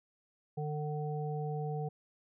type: harmonic tone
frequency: 150 Hz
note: D3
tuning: 37 cents sharp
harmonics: 1 / 3 / 5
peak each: -35 / -40 / -42 dBFS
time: 0.57-1.89 s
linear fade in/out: 10 ms
effects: none